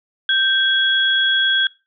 sine tone pair together, 1568 / 3330 Hz, G6 / G#7, 0 / +4 cents, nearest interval octave + minor second, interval 1304 cents, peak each -17 / -16 dBFS, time 0.29-1.67 s, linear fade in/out 2 ms, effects noise-tail reverb RT60 0.3 s tail -24 dB re dry

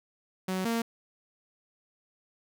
sawtooth tone pair in turn, 186.9 / 230.4 Hz, F#3 / A#3, +18 / -20 cents, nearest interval major third, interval 362 cents, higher second, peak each -25 / -23 dBFS, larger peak second, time 0.48-0.65 / 0.65-0.82 s, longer neither, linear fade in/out 5 ms, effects none

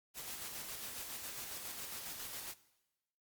white noise with tremolo, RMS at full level -44 dBFS, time 0.14-2.55 s, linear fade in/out 50 ms, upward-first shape square, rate 7.3 Hz, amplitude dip 30%, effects noise-tail reverb RT60 1.0 s tail -18 dB re dry + Opus 48 kbps

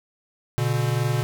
square tone pair together, 120.7 / 143.54 Hz, B2 / D3, -39 / -39 cents, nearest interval minor third, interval 300 cents, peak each -23 / -26 dBFS, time 0.58-1.23 s, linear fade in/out 0 ms, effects none

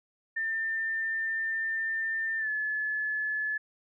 sine tone with pitch glide, 1796 to 1720.8 Hz, A6 to A6, +35 to -39 cents, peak -28 dBFS, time 0.36-3.58 s, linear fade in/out 10 ms, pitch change -74 cents, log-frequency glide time 2.38-2.49 s, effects none

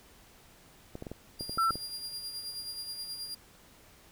clicks, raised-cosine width 2 ms, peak -26 dBFS, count 9, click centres 0.954 / 1.024 / 1.068 / 1.116 / 1.409 / 1.495 / 1.575 / 1.707 / 1.756 s
sawtooth tone with tremolo, 4800 Hz, D8, 37 cents sharp, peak -33 dBFS, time 1.39-3.35 s, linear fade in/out 10 ms, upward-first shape sine, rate 9.4 Hz, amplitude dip 50%
sine tone, 1341 Hz, E6, 29 cents sharp, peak -24 dBFS, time 1.58-1.71 s, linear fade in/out 5 ms
effects pink hiss -58 dBFS RMS until 4.11 s

